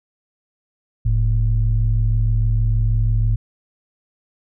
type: tone pair together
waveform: sine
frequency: 43.65 / 110 Hz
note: F1 / A2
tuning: 0 / 0 cents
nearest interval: octave + major third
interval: 1600 cents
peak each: -16 dBFS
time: 1.05-3.36 s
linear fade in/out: 10 ms
effects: tanh soft clip ceiling -8 dBFS